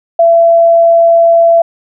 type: tone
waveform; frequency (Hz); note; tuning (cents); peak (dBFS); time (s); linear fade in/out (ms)
sine; 672; E5; +33; -3; 0.19-1.62; 5
effects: none